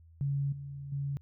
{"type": "tone with level steps", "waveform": "sine", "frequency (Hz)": 140, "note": "C#3", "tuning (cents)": 18, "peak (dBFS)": [-28, -39, -31], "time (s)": [0.21, 1.17], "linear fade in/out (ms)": 0, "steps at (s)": [0.52, 0.92], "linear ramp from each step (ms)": 5, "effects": ["added 82 Hz sine -54 dBFS peak until 1.21 s"]}